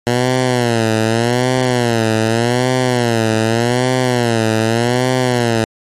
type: tone with vibrato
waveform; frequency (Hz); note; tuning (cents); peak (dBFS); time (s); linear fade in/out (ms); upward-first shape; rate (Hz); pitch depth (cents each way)
10% pulse; 119; A#2; +36; -4; 0.07-5.64; 0; sine; 0.84; 130
effects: low-pass 10000 Hz 12 dB/octave + MP3 64 kbps